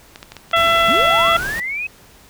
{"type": "clicks", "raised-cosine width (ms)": 0.2, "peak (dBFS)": -16, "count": 8, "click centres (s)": [0.159, 0.229, 0.32, 0.367, 0.513, 0.761, 0.794, 0.901]}
{"type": "harmonic tone", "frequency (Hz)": 670, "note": "E5", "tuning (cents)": 28, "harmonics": [1, 2, 3, 4, 5], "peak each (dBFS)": [-18, -15, -20, -23, -20], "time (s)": [0.53, 1.37], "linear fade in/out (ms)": 5}
{"type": "noise", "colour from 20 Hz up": "pink", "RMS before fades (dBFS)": -30, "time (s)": [0.56, 1.6], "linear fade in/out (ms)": 2}
{"type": "linear sweep", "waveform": "sine", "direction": "up", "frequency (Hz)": [174.61, 2585], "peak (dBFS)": -21, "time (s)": [0.88, 1.87], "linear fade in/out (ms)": 5}
{"effects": ["pink hiss -47 dBFS RMS until 2.29 s"]}